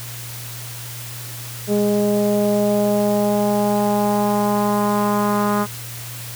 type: tone with low-pass filter sweep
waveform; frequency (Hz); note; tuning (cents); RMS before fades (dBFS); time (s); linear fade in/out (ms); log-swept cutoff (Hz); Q
sawtooth; 206.3; G#3; -11; -18; 1.67-5.67; 50; 500 to 1200; 3.2
effects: added 119 Hz sine -33 dBFS peak until 6.35 s + white hiss -34 dBFS RMS until 6.35 s